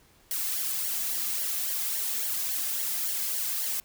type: noise with flanger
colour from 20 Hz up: blue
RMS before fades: -30 dBFS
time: 0.31-3.8 s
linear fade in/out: 0 ms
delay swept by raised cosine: 0.78 to 2.18 ms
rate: 3.6 Hz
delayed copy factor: -0.65
effects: pink hiss -60 dBFS RMS until 3.84 s